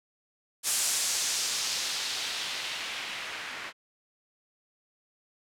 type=noise with low-pass filter sweep; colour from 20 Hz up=blue; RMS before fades=-32 dBFS; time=0.63-3.73 s; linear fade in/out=50 ms; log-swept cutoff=8700 to 1900 Hz; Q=1.2; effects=none